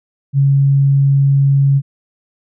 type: tone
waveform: sine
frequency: 138.59 Hz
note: C#3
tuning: in tune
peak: -8 dBFS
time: 0.33-1.82 s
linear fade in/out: 50 ms
effects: none